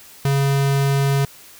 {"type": "tone", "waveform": "square", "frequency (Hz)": 138.59, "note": "C#3", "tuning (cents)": 0, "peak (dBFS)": -16, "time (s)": [0.25, 1.25], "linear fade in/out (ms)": 2, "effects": ["white hiss -44 dBFS RMS until 1.59 s"]}